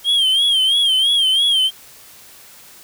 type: tone with vibrato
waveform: triangle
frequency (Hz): 3200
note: G7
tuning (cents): +35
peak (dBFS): -11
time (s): 0.04-1.71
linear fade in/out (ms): 50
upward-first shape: sine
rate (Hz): 3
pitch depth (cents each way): 88
effects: white hiss -43 dBFS RMS until 2.83 s